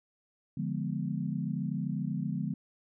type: chord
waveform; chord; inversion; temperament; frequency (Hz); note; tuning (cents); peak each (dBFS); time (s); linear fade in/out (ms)
sine; D diminished seventh; none; equal; 146.83 / 174.61 / 207.7 / 246.9; D3 / F3 / Ab3 / Cb4; 0 / 0 / 0 / 0; -35 / -35 / -36 / -38; 0.57-2.54; 5
effects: none